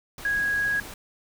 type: tone in noise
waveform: sine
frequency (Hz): 1654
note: G#6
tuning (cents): -8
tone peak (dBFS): -22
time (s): 0.25-0.8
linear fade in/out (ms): 2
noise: pink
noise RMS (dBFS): -40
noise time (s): 0.18-0.94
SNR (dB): +15
effects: none